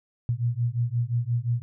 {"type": "beating tone pair", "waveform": "sine", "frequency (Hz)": [116.54, 122.24], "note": ["A#2", "B2"], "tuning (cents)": [0, -17], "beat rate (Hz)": 5.7, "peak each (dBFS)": -26, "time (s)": [0.29, 1.62], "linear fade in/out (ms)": 0, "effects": []}